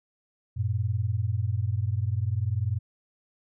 sine tone pair together, 94.8 / 115.11 Hz, F#2 / A#2, +43 / -21 cents, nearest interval minor third, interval 336 cents, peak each -27 dBFS, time 0.56-2.79 s, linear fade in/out 20 ms, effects none

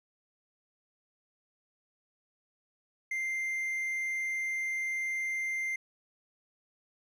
triangle tone, 2093 Hz, C7, in tune, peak -29 dBFS, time 3.11-5.76 s, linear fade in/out 5 ms, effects none

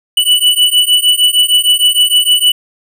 square beating tone pair, 2960 / 2966.5 Hz, F#7 / F#7, 0 / +4 cents, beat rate 6.5 Hz, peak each -11 dBFS, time 0.17-2.52 s, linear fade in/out 5 ms, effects none

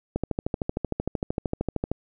click train, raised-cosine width 2 ms, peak -12 dBFS, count 24, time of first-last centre 0.16-1.916 s, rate 13.1 Hz, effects none

